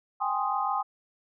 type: chord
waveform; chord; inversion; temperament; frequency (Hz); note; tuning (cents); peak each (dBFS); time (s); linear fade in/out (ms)
sine; Ab major seventh; third; equal; 784 / 830.6 / 1046.5 / 1244.5; G5 / Ab5 / C6 / Eb6; 0 / 0 / 0 / 0; -31; 0.2-0.83; 20
effects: none